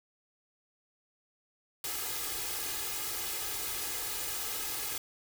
white noise with comb filter, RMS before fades -36 dBFS, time 1.84-4.98 s, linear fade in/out 2 ms, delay 2.4 ms, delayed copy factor +0.85, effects none

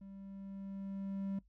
triangle tone with level ramp, 195.5 Hz, G3, 4 cents flat, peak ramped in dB -47 to -33 dBFS, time 0.01-1.39 s, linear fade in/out 5 ms, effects noise-tail reverb RT60 0.1 s tail -19 dB re dry + added 50 Hz sine -65 dBFS peak until 1.48 s

